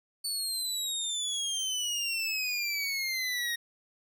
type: exponential sweep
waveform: 25% pulse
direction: down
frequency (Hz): 4500 to 1864.7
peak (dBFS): -26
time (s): 0.24-3.56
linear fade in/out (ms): 10
effects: none